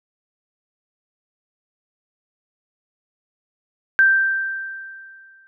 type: tone with exponential decay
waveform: sine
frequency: 1568 Hz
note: G6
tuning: in tune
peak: -9 dBFS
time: 3.99-5.47 s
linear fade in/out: 0 ms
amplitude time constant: 320 ms
effects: none